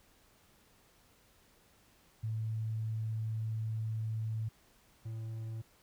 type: tone pair in turn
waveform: sine / triangle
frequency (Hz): 110.6 / 111.89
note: A2 / A2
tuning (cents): +9 / +29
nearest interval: unison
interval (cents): 20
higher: second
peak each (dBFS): -33 / -36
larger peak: first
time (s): 2.23-4.49 / 5.05-5.62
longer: first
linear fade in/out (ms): 10
effects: pink hiss -66 dBFS RMS until 5.82 s

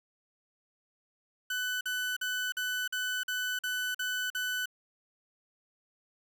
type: tone bursts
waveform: 30% pulse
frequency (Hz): 1500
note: F#6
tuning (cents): +23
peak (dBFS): -28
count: 9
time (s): 1.5-4.658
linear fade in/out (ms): 5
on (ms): 310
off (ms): 46
effects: 10-bit

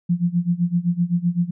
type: tone with tremolo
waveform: sine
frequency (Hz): 174.1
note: F3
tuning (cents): -5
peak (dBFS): -14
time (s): 0.09-1.51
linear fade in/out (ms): 10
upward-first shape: sine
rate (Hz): 7.8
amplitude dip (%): 90
effects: none

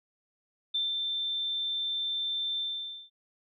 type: tone with ADSR envelope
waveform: sine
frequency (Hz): 3560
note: A7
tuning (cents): +20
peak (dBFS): -26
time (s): 0.74-3.1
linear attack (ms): 10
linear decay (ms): 170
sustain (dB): -3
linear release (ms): 510
effects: none

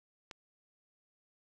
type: click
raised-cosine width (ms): 0.2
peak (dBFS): -27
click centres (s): 0.312
effects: none

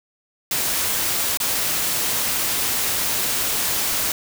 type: noise with dropouts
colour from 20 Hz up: white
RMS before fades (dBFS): -22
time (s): 0.51-4.12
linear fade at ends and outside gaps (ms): 2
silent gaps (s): 1.373-1.401
effects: none

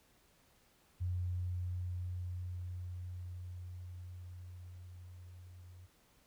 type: tone with level ramp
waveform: sine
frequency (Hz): 89.7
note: F2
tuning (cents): +47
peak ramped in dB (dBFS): -33 to -52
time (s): 1-5.87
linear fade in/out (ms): 20
effects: pink hiss -69 dBFS RMS until 6.26 s

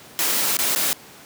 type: noise with dropouts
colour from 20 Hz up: white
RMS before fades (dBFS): -21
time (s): 0.19-0.93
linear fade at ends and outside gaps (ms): 0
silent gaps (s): 0.569-0.589 / 0.75-0.76
effects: pink hiss -44 dBFS RMS until 1.25 s + high-pass 150 Hz 12 dB/octave

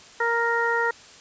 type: harmonic tone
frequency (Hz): 466.2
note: A#4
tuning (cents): 0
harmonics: 1 / 2 / 3 / 4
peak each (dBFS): -26 / -26 / -26 / -26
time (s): 0.2-0.91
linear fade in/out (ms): 5
effects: white hiss -47 dBFS RMS until 1.2 s + resampled to 16000 Hz

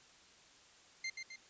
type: tone with echo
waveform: sawtooth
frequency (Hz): 2093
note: C7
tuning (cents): 0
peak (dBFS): -34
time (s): 1.04-1.1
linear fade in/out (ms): 5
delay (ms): 130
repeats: 2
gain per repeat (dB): -5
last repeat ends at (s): 1.36
effects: white hiss -62 dBFS RMS until 1.49 s + resampled to 16000 Hz

